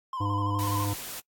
triangle tone with vibrato, 1029 Hz, C6, 29 cents flat, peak -29 dBFS, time 0.13-0.85 s, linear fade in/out 2 ms, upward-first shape square, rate 12 Hz, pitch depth 46 cents each way
harmonic tone, 101.5 Hz, G#2, 39 cents flat, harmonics 1 / 3 / 5 / 7 / 9 / 10, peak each -28 / -33 / -42 / -45 / -40 / -41 dBFS, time 0.2-0.94 s, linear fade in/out 10 ms
white noise, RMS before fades -38 dBFS, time 0.59-1.2 s, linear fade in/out 0 ms
effects noise-tail reverb RT60 0.1 s tail -24 dB re dry + AAC 64 kbps

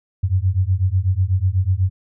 sine beating tone pair, 89.8 / 97.9 Hz, F2 / G2, +49 / -2 cents, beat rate 8.1 Hz, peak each -18 dBFS, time 0.23-1.9 s, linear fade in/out 10 ms, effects none

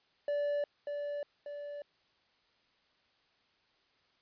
triangle tone with echo, 580 Hz, D5, 22 cents flat, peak -28 dBFS, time 0.28-0.64 s, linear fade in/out 2 ms, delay 590 ms, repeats 2, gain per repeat -5 dB, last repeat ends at 1.82 s, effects white hiss -71 dBFS RMS until 4.21 s + resampled to 11025 Hz

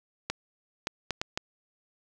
clicks, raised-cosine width 0.2 ms, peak -12 dBFS, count 5, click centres 0.3 / 0.871 / 1.107 / 1.215 / 1.375 s, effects none

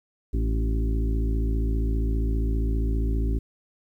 harmonic tone with a mistuned harmonic, 55 Hz, A1, in tune, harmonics 1 / 2 / 3 / 4 / 5 / 6 / 7, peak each -22 / -32 / -40 / -36 / -34 / -41 / -38 dBFS, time 0.33-3.39 s, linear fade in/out 10 ms, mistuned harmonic 5, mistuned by +31 cents, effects 10-bit

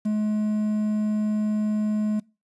triangle tone with quantisation, 212.5 Hz, G#3, 40 cents sharp, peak -19 dBFS, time 0.05-2.2 s, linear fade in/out 10 ms, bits 8, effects noise-tail reverb RT60 0.3 s tail -24 dB re dry + resampled to 24000 Hz

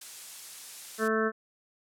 blue noise, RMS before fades -40 dBFS, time 0.01-1.08 s, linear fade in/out 5 ms
harmonic tone, 220 Hz, A3, in tune, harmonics 1 / 2 / 3 / 5 / 6 / 7 / 8, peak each -31 / -28 / -36 / -36 / -33 / -34 / -36 dBFS, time 0.98-1.32 s, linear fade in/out 50 ms
effects low-pass 10000 Hz 12 dB/octave

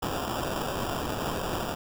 violet noise with sample-and-hold, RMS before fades -31 dBFS, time 0.02-1.75 s, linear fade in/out 10 ms, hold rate 2100 Hz, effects none

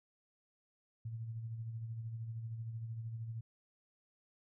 sine tone with tremolo, 113.6 Hz, A#2, 44 cents flat, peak -38 dBFS, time 1.05-3.41 s, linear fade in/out 5 ms, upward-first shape sine, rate 13 Hz, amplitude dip 45%, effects none

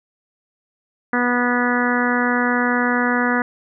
harmonic tone, 244.7 Hz, B3, 16 cents flat, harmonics 1 / 2 / 3 / 4 / 5 / 6 / 7 / 8, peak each -20 / -25 / -27 / -26 / -26 / -24 / -24 / -27 dBFS, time 1.13-3.42 s, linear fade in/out 2 ms, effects none

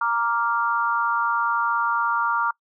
sine tone cluster, 934 / 1171 / 1395 Hz, A#5 / D6 / F6, +3 / -5 / -2 cents, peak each -24 dBFS, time 0.01-2.51 s, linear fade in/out 5 ms, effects noise-tail reverb RT60 0.1 s tail -24 dB re dry

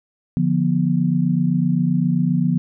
sine chord, B diminished, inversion first, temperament equal with one note detuned, 146.83 / 174.61 / 242.7 Hz, D3 / F3 / B3, 0 / 0 / -30 cents, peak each -21 / -18 / -21 dBFS, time 0.37-2.58 s, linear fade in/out 0 ms, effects none

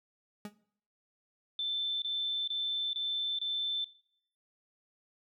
40% pulse tone with exponential decay, 207.7 Hz, G#3, in tune, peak -35 dBFS, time 0.45-0.55 s, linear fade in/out 2 ms, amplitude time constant 20 ms
sine tone bursts, 3538 Hz, A7, 9 cents sharp, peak -31 dBFS, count 5, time 1.59-3.844 s, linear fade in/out 2 ms, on 430 ms, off 26 ms
effects noise-tail reverb RT60 0.6 s tail -18 dB re dry

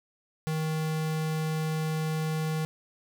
square tone, 157.3 Hz, D#3, 19 cents sharp, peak -28 dBFS, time 0.47-2.65 s, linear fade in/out 0 ms, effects none

